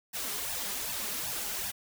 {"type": "noise with flanger", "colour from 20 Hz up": "white", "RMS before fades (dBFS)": -35, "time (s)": [0.13, 1.72], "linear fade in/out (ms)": 20, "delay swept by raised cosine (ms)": [1.1, 5], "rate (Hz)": 2.6, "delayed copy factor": 0.95, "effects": []}